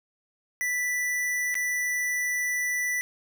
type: tone with dropouts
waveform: square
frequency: 1975.5 Hz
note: B6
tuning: in tune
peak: -26 dBFS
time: 0.61-3.01 s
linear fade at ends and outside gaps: 0 ms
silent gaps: 1.543-1.553 s
effects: none